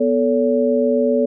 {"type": "tone cluster", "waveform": "sine", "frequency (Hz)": [246.7, 439.2, 567], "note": ["B3", "A4", "C#5"], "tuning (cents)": [-2, -3, 39], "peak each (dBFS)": -18, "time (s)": [0, 1.26], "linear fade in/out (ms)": 10, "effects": []}